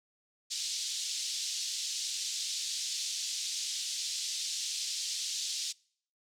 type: band-pass noise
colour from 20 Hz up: pink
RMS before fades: -36 dBFS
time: 0.5-5.73 s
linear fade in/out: 20 ms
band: 3700 to 7400 Hz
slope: 24 dB/octave
effects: noise-tail reverb RT60 0.6 s tail -26 dB re dry